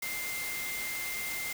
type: tone in noise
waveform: sine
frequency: 2096 Hz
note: C7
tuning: 2 cents sharp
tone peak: -36 dBFS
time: 0.02-1.53 s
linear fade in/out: 5 ms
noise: white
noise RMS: -38 dBFS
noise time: 0.02-1.53 s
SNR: -1 dB
effects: none